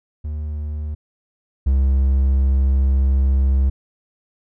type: tone pair in turn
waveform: triangle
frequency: 75.2 / 67 Hz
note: D2 / C2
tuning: +42 / +42 cents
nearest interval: major second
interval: 200 cents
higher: first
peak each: -21 / -11 dBFS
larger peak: second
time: 0.24-0.95 / 1.66-3.7 s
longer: second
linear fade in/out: 10 ms
effects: none